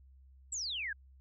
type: exponential sweep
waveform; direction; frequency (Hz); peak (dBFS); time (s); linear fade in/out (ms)
sine; down; 7902 to 1568; -35; 0.52-0.93; 5
effects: added 66 Hz sine -56 dBFS peak until 1.2 s